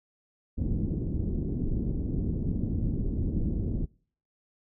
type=low-pass noise; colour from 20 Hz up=pink; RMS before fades=-29 dBFS; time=0.57-3.86 s; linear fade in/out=20 ms; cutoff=320 Hz; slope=24 dB/octave; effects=noise-tail reverb RT60 0.5 s tail -25 dB re dry